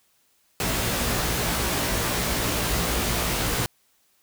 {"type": "noise with comb filter", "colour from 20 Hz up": "pink", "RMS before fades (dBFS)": -25, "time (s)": [0.6, 3.66], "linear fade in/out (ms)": 0, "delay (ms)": 17, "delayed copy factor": 0.85, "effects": ["white hiss -65 dBFS RMS until 4.22 s"]}